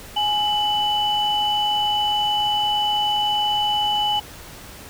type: tone pair together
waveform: sine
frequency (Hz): 836 / 2984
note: G#5 / F#7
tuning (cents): +11 / +14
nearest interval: octave + minor seventh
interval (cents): 2203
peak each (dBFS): -20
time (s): 0.16-4.2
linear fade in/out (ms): 10
effects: tanh soft clip ceiling -11 dBFS + pink hiss -40 dBFS RMS until 4.89 s